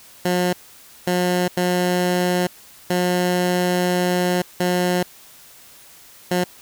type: tone bursts at uneven times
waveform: 15% pulse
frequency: 179.3 Hz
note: F3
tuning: 46 cents sharp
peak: -11 dBFS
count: 6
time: 0.25-0.53 / 1.07-1.48 / 1.57-2.47 / 2.9-4.42 / 4.6-5.03 / 6.31-6.44 s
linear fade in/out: 5 ms
effects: white hiss -46 dBFS RMS until 6.61 s